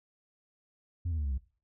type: tone with pitch steps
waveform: sine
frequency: 86.6 / 80.34 / 74.52 / 69.13 / 64.13 Hz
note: F2 / E2 / D2 / C#2 / C2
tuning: -14 / -44 / +26 / -4 / -34 cents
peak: -27 dBFS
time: 1.05-1.38 s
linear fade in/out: 10 ms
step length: 66 ms
effects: noise-tail reverb RT60 0.4 s tail -19 dB re dry + tanh soft clip ceiling -28 dBFS